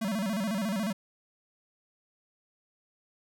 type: tone with vibrato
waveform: square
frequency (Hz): 206.1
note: G#3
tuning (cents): -13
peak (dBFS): -29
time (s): 0.01-0.93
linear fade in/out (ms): 10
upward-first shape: square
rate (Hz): 14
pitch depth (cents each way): 140
effects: none